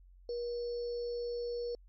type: tone with sample-and-hold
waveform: sine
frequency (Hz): 478.2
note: A#4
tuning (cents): +44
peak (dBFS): -34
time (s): 0.29-1.75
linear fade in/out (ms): 2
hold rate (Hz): 4900
effects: added 45 Hz sine -55 dBFS peak until 1.88 s + MP3 32 kbps